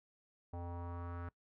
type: tone with low-pass filter sweep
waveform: square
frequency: 86.7 Hz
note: F2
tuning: 12 cents flat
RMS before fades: -44 dBFS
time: 0.53-1.29 s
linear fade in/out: 5 ms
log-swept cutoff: 790 to 1400 Hz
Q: 3.4
effects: noise-tail reverb RT60 0.1 s tail -21 dB re dry